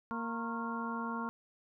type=harmonic tone with a mistuned harmonic; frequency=231.3 Hz; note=A#3; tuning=13 cents flat; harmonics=1 / 2 / 3 / 4 / 5 / 6; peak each=-38 / -46 / -50 / -42 / -41 / -43 dBFS; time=0.11-1.29 s; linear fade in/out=0 ms; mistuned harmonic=5; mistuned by=-100 cents; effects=none